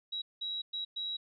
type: tone bursts at uneven times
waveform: sine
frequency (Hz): 3868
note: B7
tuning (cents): -37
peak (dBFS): -34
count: 4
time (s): 0.12-0.22 / 0.41-0.62 / 0.73-0.85 / 0.96-1.17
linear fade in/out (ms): 10
effects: none